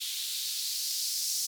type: noise with band-pass filter sweep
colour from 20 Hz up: violet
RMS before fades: -33 dBFS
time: 0-1.47 s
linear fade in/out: 20 ms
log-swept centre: 3500 to 5400 Hz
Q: 2.9
effects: none